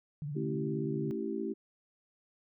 sine tone with vibrato, 146.83 Hz, D3, in tune, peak -35 dBFS, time 0.22-1.11 s, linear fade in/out 0 ms, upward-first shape sine, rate 17 Hz, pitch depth 95 cents each way
sine chord, A dominant seventh, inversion none, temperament equal with one note detuned, 220 / 277.2 / 329.6 / 388.8 Hz, A3 / C#4 / E4 / G4, 0 / 0 / 0 / -14 cents, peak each -38 / -41 / -38 / -37 dBFS, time 0.35-1.54 s, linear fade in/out 20 ms
effects none

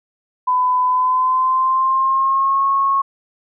sine tone with pitch glide, 1004 to 1094.9 Hz, B5 to C#6, +28 to -22 cents, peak -13 dBFS, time 0.47-3.02 s, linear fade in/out 10 ms, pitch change +150 cents, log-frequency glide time 0.85-2.66 s, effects none

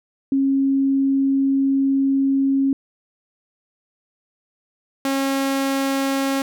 sine / sawtooth tone pair in turn, 272.1 / 272.1 Hz, C#4 / C#4, -32 / -32 cents, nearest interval unison, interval 0 cents, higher neither, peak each -15 dBFS, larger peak neither, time 0.32-2.73 / 5.05-6.42 s, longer first, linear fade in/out 2 ms, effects none

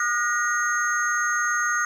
sine tone cluster, 1220 / 1447 / 1887 / 6430 Hz, D#6 / F#6 / A#6 / G8, -34 / -39 / +21 / +43 cents, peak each -26 / -24 / -28 / -30 dBFS, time 0-1.85 s, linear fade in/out 2 ms, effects 8-bit

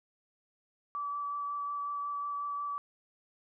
sine tone with vibrato, 1153 Hz, D6, 32 cents flat, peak -33 dBFS, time 0.95-2.78 s, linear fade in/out 0 ms, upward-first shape sine, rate 5.5 Hz, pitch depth 10 cents each way, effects none

